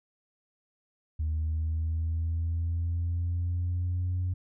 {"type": "linear sweep", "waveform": "sine", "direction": "up", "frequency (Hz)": [77.6, 91.1], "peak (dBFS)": -25, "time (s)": [1.19, 4.34], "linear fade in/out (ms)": 10, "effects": ["tanh soft clip ceiling -24 dBFS"]}